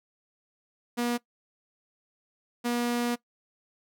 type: tone pair in turn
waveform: sawtooth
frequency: 240 / 240 Hz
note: B3 / B3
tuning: -49 / -49 cents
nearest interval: unison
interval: 0 cents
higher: neither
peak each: -22 dBFS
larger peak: neither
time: 0.97-1.18 / 2.64-3.16 s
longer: second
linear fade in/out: 20 ms
effects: noise-tail reverb RT60 0.1 s tail -20 dB re dry